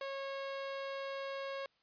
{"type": "tone", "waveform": "sawtooth", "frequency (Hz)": 547, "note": "C#5", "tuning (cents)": -23, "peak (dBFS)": -35, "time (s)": [0.01, 1.66], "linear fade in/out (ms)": 2, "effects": ["white hiss -74 dBFS RMS until 1.82 s", "resampled to 11025 Hz"]}